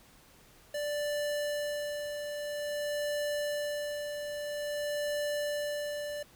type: tone with tremolo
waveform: square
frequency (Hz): 587.3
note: D5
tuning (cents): 0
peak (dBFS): -31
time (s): 0.74-6.23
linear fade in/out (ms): 5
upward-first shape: sine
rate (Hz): 0.5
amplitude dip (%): 45
effects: pink hiss -59 dBFS RMS until 6.35 s